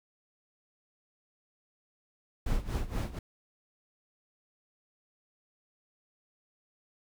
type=noise with tremolo; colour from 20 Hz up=brown; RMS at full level=-28 dBFS; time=2.46-3.19 s; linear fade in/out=5 ms; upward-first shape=sine; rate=4.2 Hz; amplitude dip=85%; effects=none